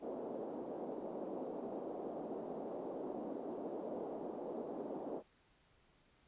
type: band-pass noise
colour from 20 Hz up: pink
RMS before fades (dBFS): -44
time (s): 0-5.23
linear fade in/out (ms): 50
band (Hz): 260 to 690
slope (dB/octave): 24
effects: pink hiss -71 dBFS RMS until 6.27 s + resampled to 8000 Hz